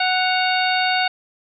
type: harmonic tone with a mistuned harmonic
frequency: 740 Hz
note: F#5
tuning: in tune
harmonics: 1 / 2 / 3 / 4 / 5 / 6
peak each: -20 / -23 / -25 / -26 / -27 / -28 dBFS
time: 0-1.08 s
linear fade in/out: 5 ms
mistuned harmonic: 4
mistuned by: -97 cents
effects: none